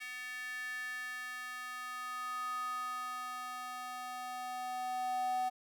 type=tone with high-pass filter sweep; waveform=square; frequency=250 Hz; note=B3; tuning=21 cents sharp; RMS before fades=-40 dBFS; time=0-5.5 s; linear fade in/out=20 ms; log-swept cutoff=2000 to 730 Hz; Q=6.4; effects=none